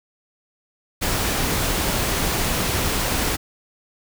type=noise; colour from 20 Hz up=pink; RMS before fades=-22 dBFS; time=1.01-3.37 s; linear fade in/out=20 ms; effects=none